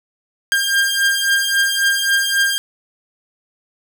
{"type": "beating tone pair", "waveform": "sawtooth", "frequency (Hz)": [1600, 1603.7], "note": ["G6", "G6"], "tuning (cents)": [35, 39], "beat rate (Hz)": 3.7, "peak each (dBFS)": [-15, -13], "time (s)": [0.52, 2.58], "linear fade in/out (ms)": 0, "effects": []}